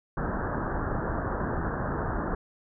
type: low-pass noise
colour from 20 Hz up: pink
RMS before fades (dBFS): -30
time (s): 0.17-2.35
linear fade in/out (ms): 5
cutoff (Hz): 1700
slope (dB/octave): 96
effects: none